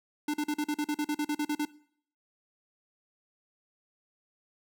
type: tone bursts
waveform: square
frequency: 297.6 Hz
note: D4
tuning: 23 cents sharp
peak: -28 dBFS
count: 14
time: 0.28-1.652 s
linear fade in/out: 5 ms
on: 59 ms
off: 42 ms
effects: noise-tail reverb RT60 0.6 s tail -20 dB re dry